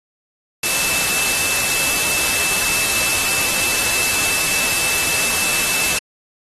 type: tone in noise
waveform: sine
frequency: 2637 Hz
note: E7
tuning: in tune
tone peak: -23 dBFS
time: 0.63-5.99 s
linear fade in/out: 5 ms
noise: white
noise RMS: -19 dBFS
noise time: 0.63-5.99 s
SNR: -7 dB
effects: AAC 32 kbps